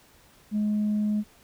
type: tone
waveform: sine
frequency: 210.4 Hz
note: G#3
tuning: 23 cents sharp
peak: -21 dBFS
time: 0.51-1.24 s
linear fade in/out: 50 ms
effects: tanh soft clip ceiling -20 dBFS + pink hiss -57 dBFS RMS until 1.43 s